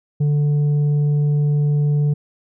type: tone with tanh clipping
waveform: sine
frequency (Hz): 146.8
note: D3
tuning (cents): 0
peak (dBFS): -15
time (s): 0.2-2.14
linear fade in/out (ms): 10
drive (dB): 4
effects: none